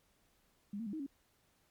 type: tone with pitch steps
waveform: sine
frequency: 203.3 / 229.3 / 202.4 / 314.7 / 277.2 Hz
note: G#3 / A#3 / G#3 / D#4 / C#4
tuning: -37 / -28 / -44 / +20 / 0 cents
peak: -38 dBFS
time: 0.73-1.065 s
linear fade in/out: 5 ms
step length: 67 ms
effects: pink hiss -73 dBFS RMS until 1.7 s + MP3 96 kbps